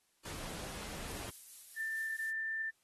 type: noise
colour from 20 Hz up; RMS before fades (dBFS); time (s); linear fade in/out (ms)
pink; -45; 0.25-1.3; 5
type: noise with tremolo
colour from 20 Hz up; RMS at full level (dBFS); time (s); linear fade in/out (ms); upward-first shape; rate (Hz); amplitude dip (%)
violet; -48; 1.06-2.32; 20; sine; 4.5; 25
type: tone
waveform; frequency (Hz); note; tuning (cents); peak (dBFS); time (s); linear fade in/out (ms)
sine; 1782; A6; +22; -35; 1.76-2.71; 20
effects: white hiss -75 dBFS RMS until 2.83 s + AAC 32 kbps